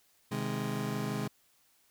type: chord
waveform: 30% pulse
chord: Ab major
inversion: first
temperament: just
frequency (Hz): 129.78 / 155.74 / 207.7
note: C3 / Eb3 / Ab3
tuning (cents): -14 / +2 / 0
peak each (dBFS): -34 / -36 / -33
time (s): 0.31-1.28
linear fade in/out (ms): 10
effects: white hiss -68 dBFS RMS until 1.9 s